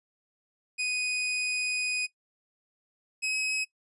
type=tone pair in turn; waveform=sawtooth; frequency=2489 / 2549 Hz; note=D#7 / D#7; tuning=0 / +41 cents; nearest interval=unison; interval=41 cents; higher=second; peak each=-24 dBFS; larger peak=neither; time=0.78-2.07 / 3.22-3.65 s; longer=first; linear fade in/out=20 ms; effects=noise-tail reverb RT60 0.1 s tail -19 dB re dry + resampled to 24000 Hz